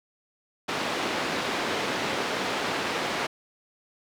pink band-pass noise, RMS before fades -29 dBFS, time 0.68-3.27 s, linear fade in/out 10 ms, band 280 to 3900 Hz, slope 12 dB/octave, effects none

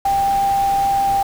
sine tone in noise, 791 Hz, G5, 15 cents sharp, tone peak -14 dBFS, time 0.05-1.23 s, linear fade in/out 5 ms, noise pink, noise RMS -31 dBFS, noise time 0.05-1.23 s, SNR +14 dB, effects none

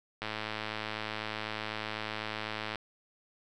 click train, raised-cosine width 0.3 ms, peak -19 dBFS, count 275, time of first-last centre 0.22-2.757 s, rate 108 Hz, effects none

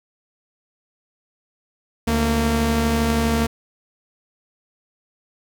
sawtooth tone pair together, 72.2 / 229.2 Hz, D2 / A#3, -29 / -29 cents, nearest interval octave + minor sixth, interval 2000 cents, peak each -18 / -15 dBFS, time 2.07-3.47 s, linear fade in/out 10 ms, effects none

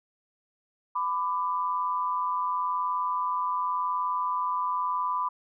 sine tone pair together, 1000 / 1180.9 Hz, B5 / D6, +21 / +9 cents, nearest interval minor third, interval 288 cents, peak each -27 / -30 dBFS, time 0.95-5.29 s, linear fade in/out 10 ms, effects none

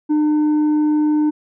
sine tone with tanh clipping, 302.2 Hz, D4, 50 cents sharp, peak -14 dBFS, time 0.09-1.31 s, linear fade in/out 20 ms, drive 4 dB, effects none

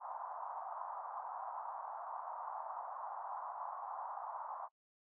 white band-pass noise, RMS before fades -45 dBFS, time 0-4.69 s, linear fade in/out 50 ms, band 720 to 1100 Hz, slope 48 dB/octave, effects noise-tail reverb RT60 0.1 s tail -24 dB re dry

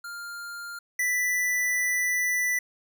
square tone pair in turn, 1400 / 1979.9 Hz, F6 / B6, +4 / +4 cents, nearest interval tritone, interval 600 cents, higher second, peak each -36 / -24 dBFS, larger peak second, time 0.04-0.79 / 0.99-2.59 s, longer second, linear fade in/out 5 ms, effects none

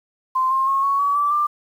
sine tone with pitch steps, 1040 / 1063.1 / 1086.7 / 1110.8 / 1135.4 / 1160.6 / 1186.4 Hz, C6 / C6 / C#6 / C#6 / C#6 / D6 / D6, -11 / +27 / -35 / +3 / +41 / -21 / +17 cents, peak -16 dBFS, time 0.35-1.47 s, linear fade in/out 10 ms, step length 160 ms, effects 8-bit

